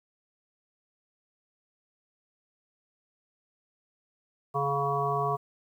harmonic tone with a mistuned harmonic, 140.8 Hz, C#3, 27 cents sharp, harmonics 1 / 3 / 5 / 7 / 8, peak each -33 / -32 / -31 / -34 / -30 dBFS, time 4.54-5.37 s, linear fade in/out 20 ms, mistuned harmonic 7, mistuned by -22 cents, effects 10-bit

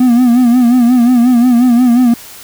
triangle tone with vibrato, 243.9 Hz, B3, 21 cents flat, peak -3 dBFS, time 0-2.14 s, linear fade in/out 5 ms, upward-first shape sine, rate 5.6 Hz, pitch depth 79 cents each way, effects white hiss -33 dBFS RMS until 2.43 s

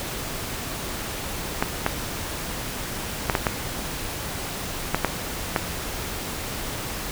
clicks, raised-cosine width 0.5 ms, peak -4 dBFS, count 8, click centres 1.625 / 1.864 / 3.298 / 3.352 / 3.468 / 4.946 / 5.047 / 5.562 s, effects pink hiss -31 dBFS RMS until 7.11 s

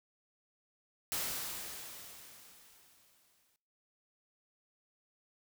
white noise with exponential decay, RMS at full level -35 dBFS, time 1.12-3.56 s, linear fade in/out 0 ms, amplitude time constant 530 ms, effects noise-tail reverb RT60 0.6 s tail -21 dB re dry

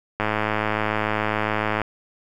click train, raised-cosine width 0.5 ms, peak -7 dBFS, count 174, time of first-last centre 0.2-1.817 s, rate 107 Hz, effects 8-bit

